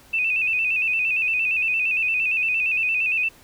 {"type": "tone with vibrato", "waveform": "sine", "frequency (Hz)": 2578, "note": "E7", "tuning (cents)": -39, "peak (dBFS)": -19, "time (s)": [0.13, 3.29], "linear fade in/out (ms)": 10, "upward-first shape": "square", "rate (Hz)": 8.7, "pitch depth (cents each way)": 58, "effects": ["pink hiss -51 dBFS RMS until 3.43 s"]}